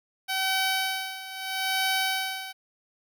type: tone with tremolo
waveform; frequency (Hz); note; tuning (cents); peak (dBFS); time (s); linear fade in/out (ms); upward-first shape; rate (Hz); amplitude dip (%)
10% pulse; 763; G5; -47; -15; 0.28-2.53; 20; sine; 0.77; 80
effects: none